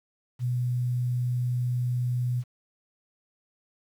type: tone with quantisation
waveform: sine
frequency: 123.47 Hz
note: B2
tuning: in tune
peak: -24 dBFS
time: 0.39-2.44 s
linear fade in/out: 50 ms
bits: 9
effects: none